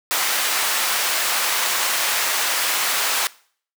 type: high-pass noise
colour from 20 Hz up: pink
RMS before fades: -21 dBFS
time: 0.11-3.27 s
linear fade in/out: 0 ms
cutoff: 1000 Hz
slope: 12 dB/octave
effects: noise-tail reverb RT60 0.5 s tail -21 dB re dry